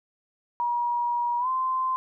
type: tone with pitch glide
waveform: sine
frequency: 957 to 1037.6 Hz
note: A#5 to C6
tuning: +45 to -15 cents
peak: -23 dBFS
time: 0.6-1.96 s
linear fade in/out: 0 ms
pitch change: +140 cents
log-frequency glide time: 1.39-1.48 s
effects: none